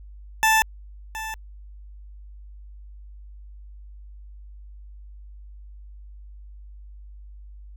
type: tone with echo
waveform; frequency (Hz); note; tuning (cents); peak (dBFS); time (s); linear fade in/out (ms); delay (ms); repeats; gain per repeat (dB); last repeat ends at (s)
20% pulse; 880; A5; 0; -11; 0.43-0.62; 0; 720; 1; -14; 1.34
effects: added 50 Hz sine -40 dBFS peak until 7.76 s